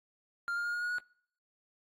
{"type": "tone with pitch steps", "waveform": "triangle", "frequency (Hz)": [1396.9, 1409.1, 1421.3, 1433.7, 1446.2, 1458.7], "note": ["F6", "F6", "F6", "F6", "F#6", "F#6"], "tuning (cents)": [0, 15, 30, 45, -40, -25], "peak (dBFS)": -30, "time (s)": [0.48, 0.984], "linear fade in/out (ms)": 0, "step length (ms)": 84, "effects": ["noise-tail reverb RT60 0.6 s tail -24 dB re dry", "AAC 64 kbps"]}